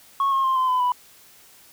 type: tone with pitch steps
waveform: sine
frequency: 1100 / 1076.7 / 1054 / 1031.7 / 1009.9 / 988.5 Hz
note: C#6 / C6 / C6 / C6 / B5 / B5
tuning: -14 / +49 / +12 / -25 / +38 / +1 cents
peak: -16 dBFS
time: 0.2-0.92 s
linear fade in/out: 2 ms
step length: 120 ms
effects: tanh soft clip ceiling -16 dBFS + white hiss -51 dBFS RMS until 1.72 s